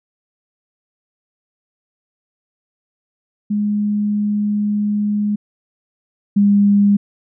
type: tone pair in turn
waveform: sine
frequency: 207.7 / 202.6 Hz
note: G#3 / G#3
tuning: 0 / -43 cents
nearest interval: unison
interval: 43 cents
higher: first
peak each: -15 / -9 dBFS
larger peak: second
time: 3.5-5.36 / 6.36-6.97 s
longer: first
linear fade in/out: 10 ms
effects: none